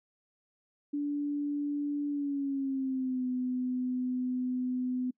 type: tone with pitch glide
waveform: sine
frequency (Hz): 289.8 to 252.3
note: D4 to B3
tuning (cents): -23 to +37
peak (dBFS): -29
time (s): 0.93-5.11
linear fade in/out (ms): 10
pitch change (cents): -240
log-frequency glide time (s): 2.09-3.26
effects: noise-tail reverb RT60 0.1 s tail -25 dB re dry